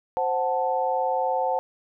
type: chord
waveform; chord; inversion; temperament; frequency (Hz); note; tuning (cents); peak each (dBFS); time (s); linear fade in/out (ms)
sine; F# diminished; second; equal; 523.3 / 740 / 880; C5 / F#5 / A5; 0 / 0 / 0; -26; 0.17-1.59; 0
effects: none